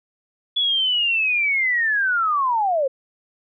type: linear sweep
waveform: sine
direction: down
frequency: 3427 to 512 Hz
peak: -17 dBFS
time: 0.56-2.88 s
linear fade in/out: 10 ms
effects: none